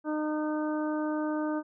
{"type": "harmonic tone", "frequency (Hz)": 305.4, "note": "D#4", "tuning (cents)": -32, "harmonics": [1, 2, 3, 4, 5], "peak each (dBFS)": [-29, -35, -39, -41, -43], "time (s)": [0.04, 1.63], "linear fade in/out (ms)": 50, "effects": []}